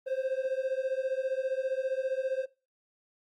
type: beating tone pair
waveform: triangle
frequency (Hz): 519 / 534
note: C5 / C5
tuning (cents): -14 / +35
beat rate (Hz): 15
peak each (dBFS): -30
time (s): 0.06-2.46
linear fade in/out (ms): 20
effects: noise-tail reverb RT60 0.3 s tail -21 dB re dry + Opus 32 kbps